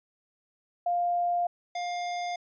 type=tone pair in turn; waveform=sine / square; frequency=701 / 705.9 Hz; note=F5 / F5; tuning=+6 / +18 cents; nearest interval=unison; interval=12 cents; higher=second; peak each=-24 / -31 dBFS; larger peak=first; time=0.86-1.47 / 1.75-2.36 s; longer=neither; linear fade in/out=5 ms; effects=resampled to 16000 Hz